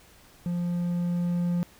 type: tone with level ramp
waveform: triangle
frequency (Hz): 174.61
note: F3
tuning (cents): 0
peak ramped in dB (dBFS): -24 to -21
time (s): 0.46-1.63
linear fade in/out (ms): 0
effects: pink hiss -55 dBFS RMS until 1.79 s